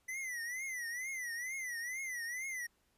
square tone with vibrato, 1989 Hz, B6, 12 cents sharp, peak -39 dBFS, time 0.08-2.67 s, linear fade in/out 10 ms, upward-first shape triangle, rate 2.2 Hz, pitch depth 160 cents each way, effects pink hiss -75 dBFS RMS until 2.97 s + resampled to 32000 Hz

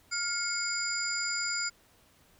sine tone cluster, 1404 / 2180 / 4895 / 7180 Hz, F6 / C#7 / D#8 / A8, +9 / -29 / -29 / +34 cents, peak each -34 / -38 / -34 / -35 dBFS, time 0.11-1.7 s, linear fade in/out 20 ms, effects pink hiss -63 dBFS RMS until 2.39 s

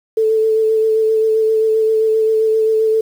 sine tone with vibrato, 440 Hz, A4, in tune, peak -11 dBFS, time 0.17-3.01 s, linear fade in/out 5 ms, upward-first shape sine, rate 7.6 Hz, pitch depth 16 cents each way, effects 7-bit

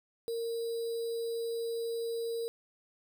sine tone with sample-and-hold, 462.2 Hz, A#4, 15 cents flat, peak -32 dBFS, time 0.28-2.48 s, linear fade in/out 0 ms, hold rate 4410 Hz, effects none

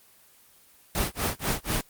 pink noise with tremolo, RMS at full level -25 dBFS, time 0.95-1.81 s, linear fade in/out 0 ms, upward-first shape sine, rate 4.1 Hz, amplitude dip 100%, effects white hiss -57 dBFS RMS until 1.89 s + Opus 24 kbps

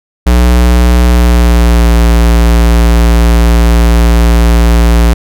square tone with pitch glide, 60.5 to 57.97 Hz, B1 to A#1, -35 to -9 cents, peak -4 dBFS, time 0.26-5.14 s, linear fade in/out 10 ms, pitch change -74 cents, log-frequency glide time 1.04-1.96 s, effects none

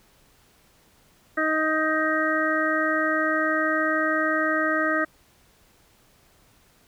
harmonic tone, 313.1 Hz, D#4, 11 cents sharp, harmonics 1 / 2 / 4 / 5 / 6, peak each -27 / -27 / -27 / -27 / -27 dBFS, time 1.37-5.05 s, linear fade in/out 10 ms, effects pink hiss -59 dBFS RMS until 6.87 s

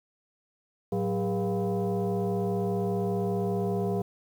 sine tone with frequency modulation, 110 Hz, A2, in tune, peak -25 dBFS, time 0.92-4.02 s, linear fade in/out 5 ms, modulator 295 Hz, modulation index 1.7, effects 9-bit

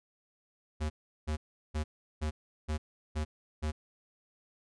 square tone bursts, 76.7 Hz, D#2, 24 cents flat, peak -31 dBFS, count 7, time 0.8-3.72 s, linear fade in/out 20 ms, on 100 ms, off 370 ms, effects resampled to 22050 Hz

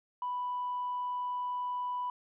sine tone, 989 Hz, B5, 2 cents sharp, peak -31 dBFS, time 0.22-2.1 s, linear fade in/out 2 ms, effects tanh soft clip ceiling -28 dBFS

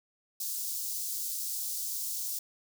white high-pass noise, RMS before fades -35 dBFS, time 0.4-2.39 s, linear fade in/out 5 ms, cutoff 4800 Hz, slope 24 dB/octave, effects none

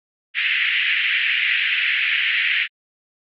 pink band-pass noise, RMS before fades -20 dBFS, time 0.34-2.68 s, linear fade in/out 50 ms, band 1800 to 3000 Hz, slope 48 dB/octave, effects Opus 48 kbps

